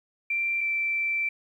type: tone pair in turn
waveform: sine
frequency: 2357 / 2338 Hz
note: D7 / D7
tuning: +6 / -8 cents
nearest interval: unison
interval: 14 cents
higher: first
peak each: -24 dBFS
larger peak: neither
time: 0.3-0.61 / 0.61-1.29 s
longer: second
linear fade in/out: 5 ms
effects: 10-bit